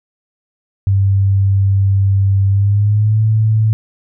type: tone with pitch glide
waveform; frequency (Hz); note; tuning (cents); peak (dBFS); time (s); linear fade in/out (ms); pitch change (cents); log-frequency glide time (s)
sine; 98 to 109.37; G2 to A2; 0 to -10; -9; 0.87-3.73; 0; +190; 2.48-3.22
effects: none